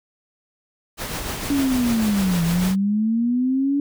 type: noise with tremolo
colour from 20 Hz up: pink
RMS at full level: -27 dBFS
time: 0.97-2.76 s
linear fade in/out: 50 ms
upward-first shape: sine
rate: 6.7 Hz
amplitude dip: 35%
type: linear two-way sweep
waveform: sine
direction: down then up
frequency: 286.4 to 164.9 to 286.4 Hz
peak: -17 dBFS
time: 1.5-3.8 s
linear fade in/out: 2 ms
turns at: 2.44 s
effects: none